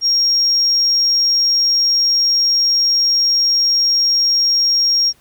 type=tone; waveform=sine; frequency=5580 Hz; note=F8; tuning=2 cents flat; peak=-10 dBFS; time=0.01-5.13 s; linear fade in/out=50 ms; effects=tanh soft clip ceiling -8 dBFS + pink hiss -53 dBFS RMS until 5.2 s